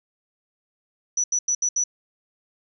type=tone bursts at uneven times; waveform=sine; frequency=5920 Hz; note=F#8; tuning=in tune; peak=-19 dBFS; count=5; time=1.17-1.24 / 1.32-1.39 / 1.48-1.55 / 1.62-1.69 / 1.76-1.84 s; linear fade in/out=5 ms; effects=none